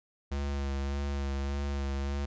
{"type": "tone with vibrato", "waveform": "square", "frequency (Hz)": 69.7, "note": "C#2", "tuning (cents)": 10, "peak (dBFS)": -31, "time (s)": [0.31, 2.26], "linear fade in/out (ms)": 10, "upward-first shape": "sine", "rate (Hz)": 1.7, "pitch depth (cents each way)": 25, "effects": ["resampled to 16000 Hz"]}